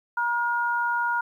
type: tone pair together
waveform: sine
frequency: 952.4 / 1427 Hz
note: A#5 / F6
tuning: +37 / +37 cents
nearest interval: perfect fifth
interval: 700 cents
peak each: -25 dBFS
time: 0.17-1.21 s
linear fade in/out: 5 ms
effects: 10-bit